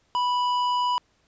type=tone with hard clipping; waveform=sine; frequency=986 Hz; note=B5; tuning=3 cents flat; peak=-23 dBFS; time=0.15-0.98 s; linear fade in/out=0 ms; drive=9 dB; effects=pink hiss -66 dBFS RMS until 1.27 s + resampled to 16000 Hz